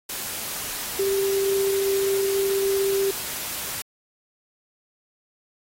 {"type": "tone in noise", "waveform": "sine", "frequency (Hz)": 392, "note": "G4", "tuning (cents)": 0, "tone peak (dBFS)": -20, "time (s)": [0.99, 3.11], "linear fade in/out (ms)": 5, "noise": "white", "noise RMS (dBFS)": -31, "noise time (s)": [0.09, 3.82], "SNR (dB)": 8, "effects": ["AAC 48 kbps"]}